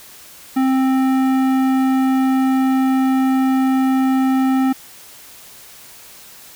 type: tone with tanh clipping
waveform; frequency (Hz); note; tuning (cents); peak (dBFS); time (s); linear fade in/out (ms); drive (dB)
sine; 263.3; C4; +11; -15; 0.56-4.73; 10; 15
effects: white hiss -41 dBFS RMS until 6.55 s